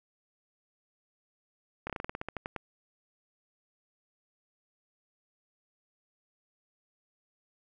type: slowing click train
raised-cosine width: 0.5 ms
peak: -20 dBFS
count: 13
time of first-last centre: 1.87-2.563 s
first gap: 27 ms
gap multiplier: 1.13
effects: none